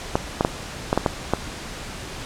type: clicks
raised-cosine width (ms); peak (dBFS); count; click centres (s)
1; -3; 7; 0.155 / 0.409 / 0.449 / 0.929 / 0.976 / 1.062 / 1.336
effects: pink hiss -34 dBFS RMS until 2.25 s + low-pass 8000 Hz 12 dB/octave